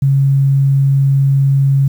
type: tone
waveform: sine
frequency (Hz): 137.4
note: C#3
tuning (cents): -15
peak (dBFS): -8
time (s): 0.02-1.88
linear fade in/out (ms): 5
effects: 7-bit